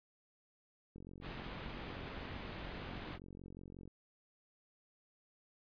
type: click train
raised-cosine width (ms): 3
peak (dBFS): -39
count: 134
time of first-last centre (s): 0.96-3.877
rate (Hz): 45.6
type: low-pass noise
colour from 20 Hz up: pink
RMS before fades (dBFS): -47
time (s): 1.21-3.19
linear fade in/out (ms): 50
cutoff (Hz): 3700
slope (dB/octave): 24
effects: resampled to 11025 Hz